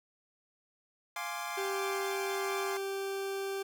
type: chord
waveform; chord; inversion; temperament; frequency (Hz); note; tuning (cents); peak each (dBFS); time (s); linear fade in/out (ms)
25% pulse; D half-diminished seventh; first; equal; 698.5 / 830.6 / 1046.5 / 1174.7; F5 / Ab5 / C6 / D6; 0 / 0 / 0 / 0; -38; 1.16-2.77; 2
type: tone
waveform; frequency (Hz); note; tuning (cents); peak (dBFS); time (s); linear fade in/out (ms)
40% pulse; 391.1; G4; -4; -33; 1.57-3.63; 10
effects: none